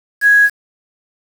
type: tone with quantisation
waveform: sine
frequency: 1661.2 Hz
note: G#6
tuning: in tune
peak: -6 dBFS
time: 0.21-0.5 s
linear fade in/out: 50 ms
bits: 5
effects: none